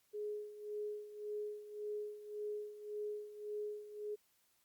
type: tone with tremolo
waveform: sine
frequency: 419.3 Hz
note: G#4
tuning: 17 cents sharp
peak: -38 dBFS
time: 0.13-4.16 s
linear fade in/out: 20 ms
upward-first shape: sine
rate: 1.8 Hz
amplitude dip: 75%
effects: white hiss -75 dBFS RMS until 4.64 s + Opus 48 kbps